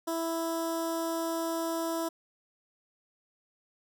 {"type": "tone with notch filter", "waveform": "15% pulse", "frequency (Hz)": 330, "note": "E4", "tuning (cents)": 2, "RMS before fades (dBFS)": -32, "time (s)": [0.07, 2.09], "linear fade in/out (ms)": 10, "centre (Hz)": 2400, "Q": 0.61, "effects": []}